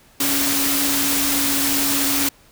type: tone in noise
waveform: sine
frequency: 280 Hz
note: C#4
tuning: 18 cents sharp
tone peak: -24 dBFS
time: 0.2-2.29 s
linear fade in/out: 5 ms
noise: white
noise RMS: -20 dBFS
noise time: 0.2-2.29 s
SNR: -7 dB
effects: pink hiss -52 dBFS RMS until 2.51 s